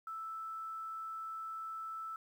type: tone with quantisation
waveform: sine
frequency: 1318.5 Hz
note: E6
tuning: in tune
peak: -40 dBFS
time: 0.07-2.16 s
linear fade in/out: 2 ms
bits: 11
effects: none